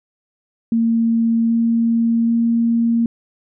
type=tone with pitch steps; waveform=sine; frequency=229 / 230.5 / 231.9 Hz; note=A#3 / A#3 / A#3; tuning=-31 / -19 / -9 cents; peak=-13 dBFS; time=0.72-3.06 s; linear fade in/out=2 ms; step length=780 ms; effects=none